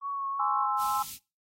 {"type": "tone with vibrato", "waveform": "sine", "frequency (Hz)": 1108.7, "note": "C#6", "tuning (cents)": 0, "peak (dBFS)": -30, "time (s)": [0.01, 0.68], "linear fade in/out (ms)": 50, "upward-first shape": "triangle", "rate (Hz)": 2.8, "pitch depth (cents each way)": 23}
{"type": "chord", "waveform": "sine", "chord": "Ab augmented", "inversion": "none", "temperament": "equal", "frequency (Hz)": [830.6, 1046.5, 1318.5], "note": ["Ab5", "C6", "E6"], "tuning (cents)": [0, 0, 0], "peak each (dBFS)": -30, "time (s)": [0.39, 1.03], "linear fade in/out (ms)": 10}
{"type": "band-stop noise", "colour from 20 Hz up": "white", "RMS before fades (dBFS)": -41, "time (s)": [0.77, 1.19], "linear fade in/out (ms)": 50, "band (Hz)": [260, 2600], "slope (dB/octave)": 24}
{"effects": ["noise-tail reverb RT60 0.3 s tail -23 dB re dry", "AAC 48 kbps"]}